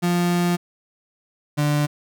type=tone pair in turn; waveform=35% pulse; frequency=175.1 / 147.54 Hz; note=F3 / D3; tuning=+5 / +8 cents; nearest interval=minor third; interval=297 cents; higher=first; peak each=-16 dBFS; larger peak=neither; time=0.02-0.57 / 1.57-1.87 s; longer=first; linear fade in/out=20 ms; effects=none